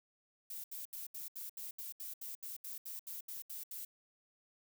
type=noise bursts; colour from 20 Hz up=violet; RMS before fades=-45 dBFS; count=16; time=0.5-3.85 s; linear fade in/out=5 ms; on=140 ms; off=74 ms; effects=none